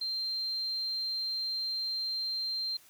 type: tone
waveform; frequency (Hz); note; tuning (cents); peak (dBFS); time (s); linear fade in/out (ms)
sine; 4160; C8; -11; -31; 0.01-2.77; 5
effects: white hiss -59 dBFS RMS until 2.89 s